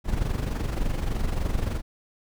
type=noise with amplitude modulation; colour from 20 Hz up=brown; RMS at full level=-23 dBFS; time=0.04-1.82 s; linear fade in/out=50 ms; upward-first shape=sine; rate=23.4 Hz; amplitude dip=65%; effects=none